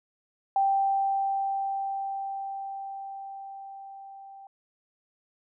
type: tone with level ramp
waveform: sine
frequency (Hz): 784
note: G5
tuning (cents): 0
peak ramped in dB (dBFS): -20 to -44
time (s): 0.56-4.47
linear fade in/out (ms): 2
effects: none